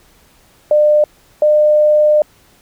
sine tone pair in turn, 600 / 603 Hz, D5 / D5, +37 / +46 cents, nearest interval unison, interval 9 cents, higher second, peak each -7 dBFS, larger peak neither, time 0.71-1.04 / 1.42-2.22 s, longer second, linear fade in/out 2 ms, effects pink hiss -50 dBFS RMS until 2.61 s

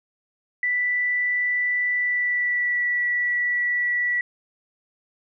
sine tone with pitch glide, 1975.5 to 1950.6 Hz, B6 to B6, 0 to -22 cents, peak -20 dBFS, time 0.63-4.21 s, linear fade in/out 2 ms, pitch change -22 cents, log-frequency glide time 1.95-2.87 s, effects none

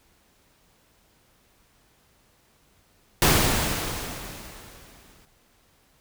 pink noise with exponential decay, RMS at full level -17 dBFS, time 3.22-5.25 s, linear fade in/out 1 ms, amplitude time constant 440 ms, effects pink hiss -62 dBFS RMS until 6 s

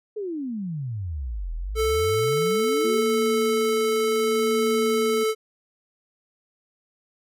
sine exponential two-way sweep, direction down then up, 440 to 38.89 to 440 Hz, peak -27 dBFS, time 0.16-3.03 s, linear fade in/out 10 ms, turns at 1.54 s
square tone with pitch glide, 440 to 437.2 Hz, A4 to A4, 0 to -11 cents, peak -21 dBFS, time 1.75-5.35 s, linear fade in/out 50 ms, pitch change -11 cents, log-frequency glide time 1.88-3.3 s
sine tone with tremolo, 233.1 Hz, A#3, in tune, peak -25 dBFS, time 2.84-5.24 s, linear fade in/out 10 ms, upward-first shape sine, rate 0.66 Hz, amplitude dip 55%
effects none

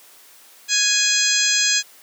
harmonic tone with a mistuned harmonic, 830.6 Hz, G#5, in tune, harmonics 2 / 3 / 4 / 5 / 6 / 7 / 8 / 9, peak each -24 / -24 / -24 / -24 / -24 / -24 / -24 / -24 dBFS, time 0.68-1.83 s, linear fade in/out 50 ms, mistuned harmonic 7, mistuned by +83 cents, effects white hiss -48 dBFS RMS until 2.02 s + high-pass 300 Hz 12 dB/octave

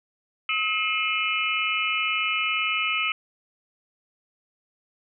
sine tone cluster, 1284 / 2145 / 2413 / 2615 / 2963 Hz, E6 / C7 / D7 / E7 / F#7, -46 / +42 / +46 / -15 / +2 cents, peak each -29 dBFS, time 0.49-3.12 s, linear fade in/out 2 ms, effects none

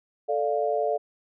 sine chord, D minor, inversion second, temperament equal, 440 / 587.3 / 698.5 Hz, A4 / D5 / F5, 0 / 0 / 0 cents, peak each -27 dBFS, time 0.28-0.98 s, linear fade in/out 20 ms, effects none

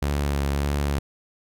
sawtooth tone with vibrato, 71 Hz, C#2, 42 cents sharp, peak -18 dBFS, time 0.02-0.99 s, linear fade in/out 5 ms, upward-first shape sine, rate 1.7 Hz, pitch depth 26 cents each way, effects none

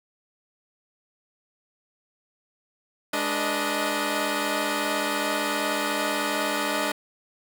10% pulse tone cluster, 208.1 / 294.2 / 483.6 / 627 Hz, G#3 / D4 / B4 / D#5, +4 / +3 / -36 / +13 cents, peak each -24 / -19 / -26 / -21 dBFS, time 3.13-6.92 s, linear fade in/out 5 ms, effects none

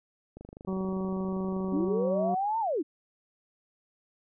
click train, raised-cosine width 2 ms, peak -31 dBFS, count 39, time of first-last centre 0.37-1.884 s, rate 25.1 Hz
harmonic tone, 188.9 Hz, F#3, 36 cents sharp, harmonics 1 / 2 / 3 / 4 / 5 / 6, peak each -30 / -35 / -42 / -47 / -46 / -45 dBFS, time 0.67-2.35 s, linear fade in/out 10 ms
sine linear two-way sweep, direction up then down, 261.6 to 924 to 261.6 Hz, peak -26 dBFS, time 1.72-2.83 s, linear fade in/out 20 ms, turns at 2.6 s
effects none

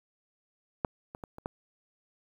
clicks, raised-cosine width 1 ms, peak -13 / -27 / -26 / -30 / -19 dBFS, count 5, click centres 0.848 / 1.149 / 1.238 / 1.384 / 1.459 s, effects 9-bit

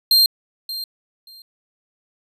45% pulse tone with echo, 4186 Hz, C8, in tune, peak -10 dBFS, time 0.11-0.26 s, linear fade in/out 2 ms, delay 580 ms, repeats 2, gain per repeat -15 dB, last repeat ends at 1.42 s, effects resampled to 32000 Hz

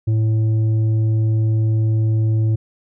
sine tone with tanh clipping, 110 Hz, A2, in tune, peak -15 dBFS, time 0.07-2.56 s, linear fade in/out 10 ms, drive 6 dB, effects none

